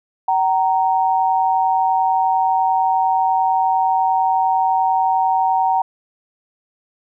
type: tone pair together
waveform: sine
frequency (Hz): 761.4 / 930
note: F#5 / A#5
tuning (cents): +49 / -4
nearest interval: minor third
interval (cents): 347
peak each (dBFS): -16 / -17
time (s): 0.28-5.82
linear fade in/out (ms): 5
effects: none